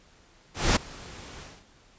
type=noise with ADSR envelope; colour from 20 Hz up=pink; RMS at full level=-20 dBFS; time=0.54-1.65 s; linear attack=220 ms; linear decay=11 ms; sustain=-23 dB; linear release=230 ms; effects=pink hiss -58 dBFS RMS until 1.98 s + resampled to 16000 Hz